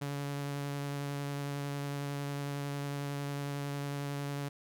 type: tone with vibrato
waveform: sawtooth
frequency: 142.1 Hz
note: C#3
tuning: 43 cents sharp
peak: -31 dBFS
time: 0.01-4.49 s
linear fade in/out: 10 ms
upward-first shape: triangle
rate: 11 Hz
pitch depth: 14 cents each way
effects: none